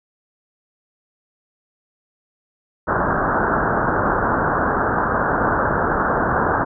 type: low-pass noise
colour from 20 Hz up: white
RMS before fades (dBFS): -19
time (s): 2.87-6.65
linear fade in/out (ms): 20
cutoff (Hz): 1600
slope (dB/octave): 96
effects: none